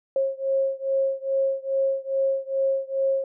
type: beating tone pair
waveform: sine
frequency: 539 / 541.4 Hz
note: C#5 / C#5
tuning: -49 / -41 cents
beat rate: 2.4 Hz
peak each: -24 / -25 dBFS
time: 0.16-3.24 s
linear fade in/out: 2 ms
effects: none